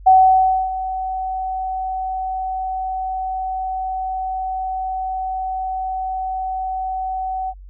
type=tone with ADSR envelope; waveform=sine; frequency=754 Hz; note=F#5; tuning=32 cents sharp; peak=-6 dBFS; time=0.06-7.54 s; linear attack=14 ms; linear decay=620 ms; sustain=-15 dB; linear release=52 ms; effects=added 47 Hz sine -36 dBFS peak until 7.69 s